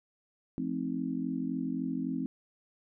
sine chord, F dominant seventh, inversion none, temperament just, 174.61 / 218.3 / 261.9 / 314.3 Hz, F3 / A3 / C4 / Eb4, 0 / -13 / +2 / +18 cents, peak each -38 / -38 / -33 / -39 dBFS, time 0.58-2.26 s, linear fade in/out 0 ms, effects none

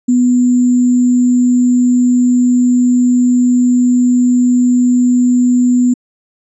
sine tone with sample-and-hold, 247 Hz, B3, in tune, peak -7 dBFS, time 0.08-5.94 s, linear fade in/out 10 ms, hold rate 7350 Hz, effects resampled to 24000 Hz

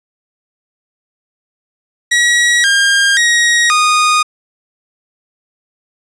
sawtooth tone with pitch steps, 1915 / 1608 / 1889 / 1233 Hz, A#6 / G6 / A#6 / D#6, +46 / +44 / +22 / -16 cents, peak -5 dBFS, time 2.11-4.23 s, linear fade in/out 10 ms, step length 530 ms, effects resampled to 22050 Hz

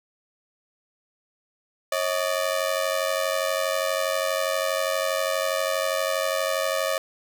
sawtooth ring-modulated tone, 591 Hz, D5, 11 cents sharp, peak -16 dBFS, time 1.92-6.98 s, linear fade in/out 2 ms, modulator 46.2 Hz, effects none

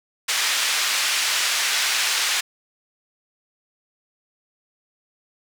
pink band-pass noise, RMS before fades -22 dBFS, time 0.28-2.41 s, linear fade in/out 10 ms, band 1800 to 7700 Hz, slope 12 dB/octave, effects none

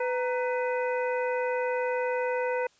harmonic tone with a mistuned harmonic, 500 Hz, B4, 21 cents sharp, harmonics 1 / 2 / 3 / 4 / 5, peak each -27 / -33 / -37 / -39 / -41 dBFS, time 0-2.67 s, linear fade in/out 5 ms, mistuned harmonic 2, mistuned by -120 cents, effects white hiss -63 dBFS RMS until 2.79 s + resampled to 16000 Hz

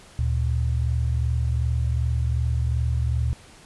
sine tone pair together, 73.88 / 116.54 Hz, D2 / A#2, +11 / 0 cents, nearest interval minor sixth, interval 789 cents, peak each -22 / -24 dBFS, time 0.19-3.33 s, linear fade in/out 0 ms, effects pink hiss -49 dBFS RMS until 3.65 s + resampled to 24000 Hz

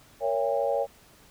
sine chord, A# diminished seventh, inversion none, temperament just, 466.2 / 559.4 / 671.3 / 805.5 Hz, A#4 / C#5 / E5 / G5, 0 / +16 / +31 / +47 cents, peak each -30 / -26 / -32 / -31 dBFS, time 0.2-0.87 s, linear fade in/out 50 ms, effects pink hiss -56 dBFS RMS until 1.3 s

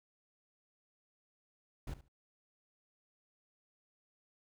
brown noise with echo, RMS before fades -41 dBFS, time 1.87-1.94 s, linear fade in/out 5 ms, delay 72 ms, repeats 2, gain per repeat -15 dB, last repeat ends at 2.084 s, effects none

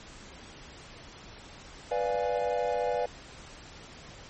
triangle chord, B diminished seventh, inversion none, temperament equal, 493.9 / 587.3 / 698.5 / 830.6 Hz, B4 / D5 / F5 / Ab5, 0 / 0 / 0 / 0 cents, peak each -28 / -30 / -31 / -33 dBFS, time 1.91-3.06 s, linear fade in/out 5 ms, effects pink hiss -48 dBFS RMS until 4.29 s + MP3 32 kbps

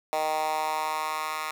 10% pulse tone with high-pass filter sweep, 155.56 Hz, D#3, in tune, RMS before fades -29 dBFS, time 0.13-1.51 s, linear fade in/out 0 ms, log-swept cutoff 680 to 1300 Hz, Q 2.9, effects none

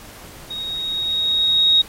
sine tone with level ramp, 3766 Hz, A#7, 17 cents sharp, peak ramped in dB -26 to -10 dBFS, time 0.5-1.82 s, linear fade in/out 10 ms, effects pink hiss -41 dBFS RMS until 1.88 s + AAC 48 kbps

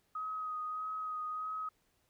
sine tone with vibrato, 1258 Hz, D#6, 19 cents sharp, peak -36 dBFS, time 0.15-1.69 s, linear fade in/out 5 ms, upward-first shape sine, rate 1.6 Hz, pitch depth 20 cents each way, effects pink hiss -75 dBFS RMS until 2.09 s

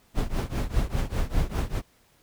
brown noise with tremolo, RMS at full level -22 dBFS, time 0.14-1.82 s, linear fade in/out 50 ms, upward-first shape triangle, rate 5 Hz, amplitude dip 95%, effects pink hiss -62 dBFS RMS until 2.22 s

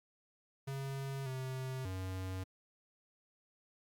square tone with pitch steps, 136.4 / 130.5 / 93.7 Hz, C#3 / C3 / F#2, -28 / -4 / +22 cents, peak -39 dBFS, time 0.67-2.44 s, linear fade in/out 10 ms, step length 590 ms, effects Opus 48 kbps

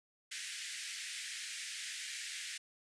pink band-pass noise, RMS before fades -44 dBFS, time 0.31-2.58 s, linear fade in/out 10 ms, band 1700 to 9600 Hz, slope 48 dB/octave, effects none

